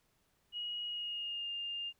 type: tone with pitch glide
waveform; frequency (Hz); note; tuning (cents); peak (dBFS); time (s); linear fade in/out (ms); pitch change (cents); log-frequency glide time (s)
sine; 2896 to 2809; F#7 to F7; -38 to +9; -37; 0.52-1.93; 50; -53; 0.87-1.51
effects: pink hiss -75 dBFS RMS until 1.99 s